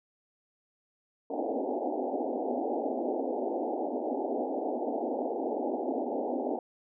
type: band-pass noise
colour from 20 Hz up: pink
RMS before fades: -32 dBFS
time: 1.3-6.59 s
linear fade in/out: 5 ms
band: 240 to 840 Hz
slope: 96 dB/octave
effects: none